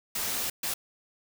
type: noise bursts at uneven times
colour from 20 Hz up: white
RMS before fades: -31 dBFS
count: 2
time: 0.15-0.5 / 0.63-0.74 s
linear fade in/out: 5 ms
effects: none